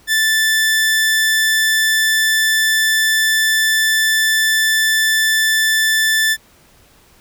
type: tone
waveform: sawtooth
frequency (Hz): 1760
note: A6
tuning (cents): 0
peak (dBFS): -9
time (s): 0.07-6.37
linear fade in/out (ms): 50
effects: pink hiss -50 dBFS RMS until 7.2 s